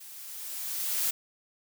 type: noise with level ramp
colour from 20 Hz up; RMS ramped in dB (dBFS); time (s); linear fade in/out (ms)
blue; -47 to -27; 0-1.11; 10
effects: none